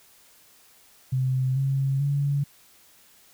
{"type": "tone with pitch steps", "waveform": "sine", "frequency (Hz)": [130, 135.83, 141.93], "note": ["C3", "C#3", "C#3"], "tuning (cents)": [-11, -35, 41], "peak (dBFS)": -21, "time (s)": [1.12, 2.44], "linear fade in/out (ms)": 10, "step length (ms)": 440, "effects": ["white hiss -56 dBFS RMS until 3.33 s"]}